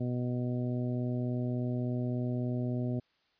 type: harmonic tone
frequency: 123.47 Hz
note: B2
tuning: in tune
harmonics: 1 / 2 / 3 / 4 / 5 / 6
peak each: -32 / -34 / -41 / -47 / -43 / -55 dBFS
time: 0-3 s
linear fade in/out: 10 ms
effects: white hiss -72 dBFS RMS until 3.39 s + resampled to 11025 Hz